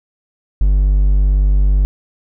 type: tone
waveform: triangle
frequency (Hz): 49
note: G1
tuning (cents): 0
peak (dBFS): -7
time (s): 0.61-1.85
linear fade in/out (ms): 0
effects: none